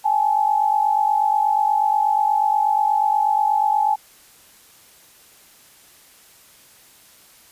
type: tone pair together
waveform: sine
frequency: 811.7 / 860 Hz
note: G#5 / A5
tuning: -40 / -40 cents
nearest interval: minor second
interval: 100 cents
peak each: -20 / -17 dBFS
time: 0.04-3.96 s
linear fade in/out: 20 ms
effects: white hiss -50 dBFS RMS until 7.51 s + resampled to 32000 Hz